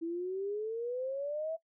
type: exponential sweep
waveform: sine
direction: up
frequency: 325.9 to 659.3 Hz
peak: -33 dBFS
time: 0.01-1.57 s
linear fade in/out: 20 ms
effects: noise-tail reverb RT60 0.1 s tail -21 dB re dry